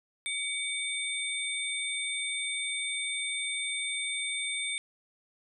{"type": "tone cluster", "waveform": "sine", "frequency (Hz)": [2260, 3592, 8580], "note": ["C#7", "A7", "C9"], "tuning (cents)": [33, 35, 42], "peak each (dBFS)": [-34, -35, -36], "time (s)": [0.26, 4.78], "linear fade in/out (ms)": 0, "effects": []}